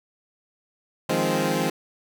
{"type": "chord", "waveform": "15% pulse", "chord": "F minor seventh", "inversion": "third", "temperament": "equal", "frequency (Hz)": [155.56, 174.61, 207.7, 261.6], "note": ["Eb3", "F3", "Ab3", "C4"], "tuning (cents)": [0, 0, 0, 0], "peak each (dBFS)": -21, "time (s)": [1.09, 1.7], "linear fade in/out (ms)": 5, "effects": []}